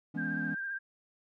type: chord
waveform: triangle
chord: C# minor seventh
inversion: first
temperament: equal with one note detuned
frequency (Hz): 164.81 / 207.7 / 246.9 / 280.9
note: E3 / G#3 / B3 / C#4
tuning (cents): 0 / 0 / 0 / +23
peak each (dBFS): -37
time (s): 0.14-0.55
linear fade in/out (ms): 10
type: tone with vibrato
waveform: sine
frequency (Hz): 1588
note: G6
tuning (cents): +22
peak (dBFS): -34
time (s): 0.17-0.79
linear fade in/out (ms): 20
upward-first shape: triangle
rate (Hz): 15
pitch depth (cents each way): 41
effects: none